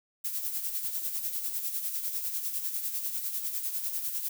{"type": "noise with tremolo", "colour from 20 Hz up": "violet", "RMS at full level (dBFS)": -31, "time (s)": [0.24, 4.29], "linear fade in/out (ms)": 10, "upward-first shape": "sine", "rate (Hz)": 10, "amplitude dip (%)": 55, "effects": []}